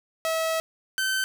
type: tone pair in turn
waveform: sawtooth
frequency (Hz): 647 / 1538.8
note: E5 / G6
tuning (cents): -32 / -33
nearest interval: octave + minor third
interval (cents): 1499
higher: second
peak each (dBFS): -20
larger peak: neither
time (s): 0.25-0.6 / 0.98-1.24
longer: first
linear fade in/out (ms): 0
effects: none